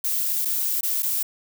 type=noise with dropouts; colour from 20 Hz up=violet; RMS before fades=-24 dBFS; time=0.04-1.23 s; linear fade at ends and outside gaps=5 ms; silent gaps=0.45-0.454 / 0.809-0.831 / 1.024-1.029 s; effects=none